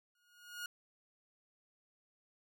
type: tone with exponential growth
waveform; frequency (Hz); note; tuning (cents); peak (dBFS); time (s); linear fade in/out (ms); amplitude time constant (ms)
sawtooth; 1437; F6; +49; -35; 0.15-0.66; 2; 110
effects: none